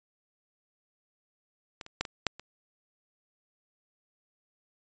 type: clicks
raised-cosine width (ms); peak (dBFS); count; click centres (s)
0.2; -22 / -28 / -11 / -21 / -7 / -26; 6; 1.812 / 1.864 / 2.01 / 2.052 / 2.267 / 2.396
effects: resampled to 16000 Hz